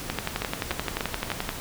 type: two click trains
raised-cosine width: 0.3 ms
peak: -11 / -10 dBFS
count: 4 / 17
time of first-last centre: 0.42-1.302 / 0.1-1.491 s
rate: 3.4 / 11.5 Hz
effects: pink hiss -36 dBFS RMS until 1.6 s